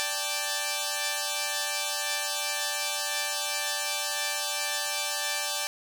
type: chord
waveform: 5% pulse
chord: D suspended fourth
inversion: none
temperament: equal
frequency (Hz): 587.3 / 784 / 880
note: D5 / G5 / A5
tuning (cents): 0 / 0 / 0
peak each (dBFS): -21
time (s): 0-5.67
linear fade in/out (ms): 0
effects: none